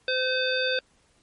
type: harmonic tone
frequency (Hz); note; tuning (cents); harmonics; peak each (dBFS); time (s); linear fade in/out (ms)
514; C5; -31; 1 / 3 / 5 / 7 / 9; -27 / -28 / -32 / -30 / -33; 0.08-0.79; 2
effects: pink hiss -64 dBFS RMS until 1.22 s + MP3 48 kbps